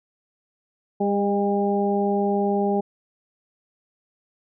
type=harmonic tone with a mistuned harmonic; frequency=201.2 Hz; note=G3; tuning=45 cents sharp; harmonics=1 / 2 / 3 / 4; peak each=-23 / -23 / -29 / -26 dBFS; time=1-2.81 s; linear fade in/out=10 ms; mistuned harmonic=3; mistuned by=+21 cents; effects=none